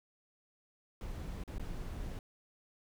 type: noise with dropouts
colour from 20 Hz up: brown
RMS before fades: -41 dBFS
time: 1.01-2.19 s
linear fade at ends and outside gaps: 1 ms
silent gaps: 1.437-1.477 / 1.582-1.596 s
effects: none